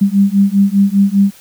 sine beating tone pair, 196 / 201 Hz, G3 / G3, 0 / +44 cents, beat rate 5 Hz, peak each -11 dBFS, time 0.01-1.31 s, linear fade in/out 10 ms, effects white hiss -42 dBFS RMS until 1.4 s

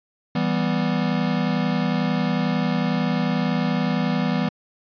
square chord, E minor, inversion none, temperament equal, 164.81 / 196 / 246.9 Hz, E3 / G3 / B3, 0 / 0 / 0 cents, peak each -25 dBFS, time 0.35-4.49 s, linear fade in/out 5 ms, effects resampled to 11025 Hz

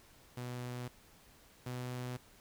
sawtooth tone pair in turn, 123.47 / 124.9 Hz, B2 / B2, 0 / +20 cents, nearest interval unison, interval 20 cents, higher second, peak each -36 / -35 dBFS, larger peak second, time 0.37-0.88 / 1.66-2.17 s, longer neither, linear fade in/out 5 ms, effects pink hiss -62 dBFS RMS until 2.4 s

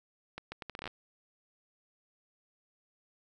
accelerating click train, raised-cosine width 0.3 ms, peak -24 dBFS, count 11, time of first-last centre 0.38-0.876 s, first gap 140 ms, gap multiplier 0.73, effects none

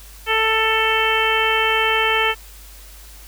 harmonic tone, 442.4 Hz, A4, 9 cents sharp, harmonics 1 / 2 / 3 / 4 / 5 / 6 / 7, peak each -23 / -23 / -23 / -23 / -23 / -23 / -23 dBFS, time 0.26-2.35 s, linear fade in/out 50 ms, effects added 50 Hz sine -40 dBFS peak until 3.27 s + white hiss -44 dBFS RMS until 3.27 s

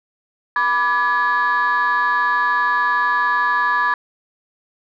sine chord, G# diminished, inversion first, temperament equal with one note detuned, 987.8 / 1174.7 / 1695.1 Hz, B5 / D6 / G#6, 0 / 0 / +35 cents, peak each -18 / -19 / -17 dBFS, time 0.56-3.94 s, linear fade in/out 2 ms, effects tanh soft clip ceiling -10 dBFS

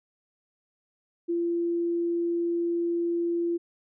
sine tone, 341.7 Hz, F4, 38 cents flat, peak -24 dBFS, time 1.28-3.58 s, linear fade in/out 20 ms, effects none

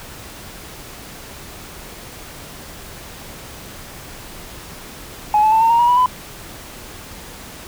sine tone with pitch steps, 844 / 865.2 / 887 / 909.3 / 932.2 / 955.6 / 979.6 / 1004.3 Hz, G#5 / A5 / A5 / A#5 / A#5 / A#5 / B5 / B5, +28 / -29 / +14 / -43 / 0 / +43 / -14 / +29 cents, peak -9 dBFS, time 5.34-6.06 s, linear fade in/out 2 ms, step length 90 ms, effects tanh soft clip ceiling -7 dBFS + pink hiss -36 dBFS RMS until 7.67 s

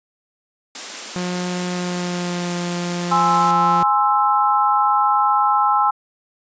white high-pass noise, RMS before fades -30 dBFS, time 0.75-3.51 s, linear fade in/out 2 ms, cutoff 190 Hz, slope 96 dB/octave
sawtooth tone with pitch glide, 179.3 to 175 Hz, F3 to F3, +46 to +4 cents, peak -18 dBFS, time 1.16-3.83 s, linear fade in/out 0 ms, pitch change -42 cents, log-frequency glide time 1.68-2.58 s
sine chord, Ab augmented, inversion none, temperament equal, 830.6 / 1046.5 / 1318.5 Hz, Ab5 / C6 / E6, 0 / 0 / 0 cents, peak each -17 / -19 / -18 dBFS, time 3.11-5.91 s, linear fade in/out 10 ms
effects resampled to 16000 Hz

